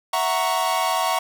45% pulse chord, F# dominant seventh, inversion third, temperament equal, 659.3 / 740 / 932.3 / 1108.7 Hz, E5 / F#5 / A#5 / C#6, 0 / 0 / 0 / 0 cents, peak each -27 / -25 / -25 / -25 dBFS, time 0.13-1.19 s, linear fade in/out 5 ms, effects none

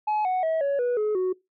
sine tone with pitch steps, 850 / 740 / 644.2 / 560.8 / 488.2 / 425 / 370 Hz, G#5 / F#5 / E5 / C#5 / B4 / G#4 / F#4, +40 / 0 / -40 / +20 / -20 / +40 / 0 cents, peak -19 dBFS, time 0.07-1.33 s, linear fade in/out 10 ms, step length 180 ms, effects noise-tail reverb RT60 0.2 s tail -23 dB re dry + tanh soft clip ceiling -21 dBFS

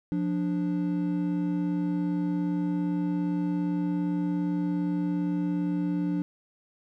triangle tone pair together, 176.25 / 293.7 Hz, F3 / D4, +16 / 0 cents, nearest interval major sixth, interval 884 cents, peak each -26 dBFS, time 0.12-6.22 s, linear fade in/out 0 ms, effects none

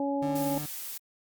harmonic tone, 279.9 Hz, C#4, 17 cents sharp, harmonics 1 / 2 / 3, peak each -29 / -32 / -34 dBFS, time 0-0.58 s, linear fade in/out 2 ms
30% pulse tone, 149.2 Hz, D3, 28 cents sharp, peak -33 dBFS, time 0.22-0.66 s, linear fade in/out 5 ms
blue noise, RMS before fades -38 dBFS, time 0.35-0.98 s, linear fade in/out 10 ms
effects Opus 48 kbps

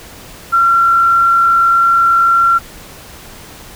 sine tone with frequency modulation, 1366 Hz, F6, 39 cents flat, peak -7 dBFS, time 0.52-2.59 s, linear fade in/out 20 ms, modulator 62.3 Hz, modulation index 0.25, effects pink hiss -35 dBFS RMS until 3.75 s

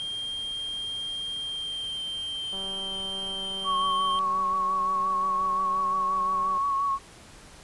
triangle tone with pitch glide, 3200 to 3149 Hz, G7 to G7, +35 to +7 cents, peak -29 dBFS, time 0-4.19 s, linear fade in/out 0 ms, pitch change -28 cents, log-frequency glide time 1.33-2.03 s
click train, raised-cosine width 1 ms, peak -30 dBFS, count 782, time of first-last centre 2.53-6.577 s, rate 193 Hz
sine tone with vibrato, 1108.7 Hz, C#6, in tune, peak -23 dBFS, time 3.64-6.99 s, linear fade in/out 50 ms, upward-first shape sine, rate 5.7 Hz, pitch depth 31 cents each way
effects pink hiss -49 dBFS RMS until 7.63 s + resampled to 24000 Hz

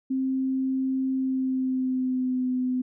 sine tone with pitch glide, 263.5 to 253.6 Hz, C4 to B3, +12 to +46 cents, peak -23 dBFS, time 0.1-2.82 s, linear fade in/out 10 ms, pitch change -66 cents, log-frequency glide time 1.13-2.5 s, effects none

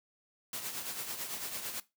white noise with tremolo, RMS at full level -37 dBFS, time 0.53-1.8 s, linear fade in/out 2 ms, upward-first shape triangle, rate 9 Hz, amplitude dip 60%, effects noise-tail reverb RT60 0.2 s tail -17 dB re dry + high-pass 100 Hz 12 dB/octave

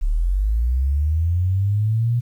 sine linear sweep, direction up, 33.81 to 121.6 Hz, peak -16 dBFS, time 0.01-2.21 s, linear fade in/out 20 ms, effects 9-bit

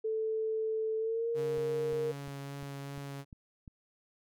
sine tone with pitch glide, 440 to 464.8 Hz, A4 to A#4, 0 to -5 cents, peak -30 dBFS, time 0.04-2.12 s, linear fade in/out 10 ms, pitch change +95 cents, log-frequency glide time 0.98-1.29 s
sawtooth tone with vibrato, 140 Hz, C#3, 18 cents sharp, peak -36 dBFS, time 1.34-3.25 s, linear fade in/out 50 ms, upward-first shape sine, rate 2.6 Hz, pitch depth 10 cents each way
click train, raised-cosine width 5 ms, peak -36 dBFS, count 7, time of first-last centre 1.58-3.678 s, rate 2.86 Hz
effects none

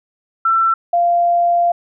sine tone pair in turn, 1341 / 693.3 Hz, E6 / F5, +29 / -13 cents, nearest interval major seventh, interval 1142 cents, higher first, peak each -11 dBFS, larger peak neither, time 0.45-0.74 / 0.93-1.72 s, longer second, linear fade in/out 5 ms, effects none

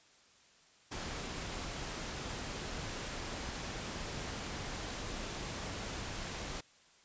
pink noise, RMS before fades -41 dBFS, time 0.91-6.61 s, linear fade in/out 10 ms, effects white hiss -64 dBFS RMS until 7.04 s + resampled to 16000 Hz

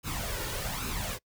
pink noise with flanger, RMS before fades -34 dBFS, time 0.03-1.19 s, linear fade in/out 50 ms, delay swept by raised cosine 0.76 to 2.16 ms, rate 1.2 Hz, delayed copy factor +0.6, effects noise-tail reverb RT60 0.1 s tail -24 dB re dry

